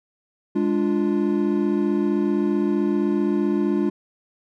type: chord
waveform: triangle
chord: D diminished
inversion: second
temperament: equal with one note detuned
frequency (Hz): 205.9 / 293.7 / 349.2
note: Ab3 / D4 / F4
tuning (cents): -15 / 0 / 0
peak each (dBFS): -21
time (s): 0.55-3.9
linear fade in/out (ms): 10
effects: none